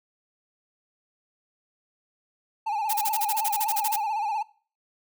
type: tone with vibrato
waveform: triangle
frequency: 851 Hz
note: G#5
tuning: 42 cents sharp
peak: -23 dBFS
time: 2.66-4.43 s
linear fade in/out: 10 ms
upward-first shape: sine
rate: 16 Hz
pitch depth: 91 cents each way
type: noise bursts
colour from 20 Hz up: blue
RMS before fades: -27 dBFS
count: 14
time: 2.89-3.963 s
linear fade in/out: 10 ms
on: 46 ms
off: 33 ms
effects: noise-tail reverb RT60 0.4 s tail -21 dB re dry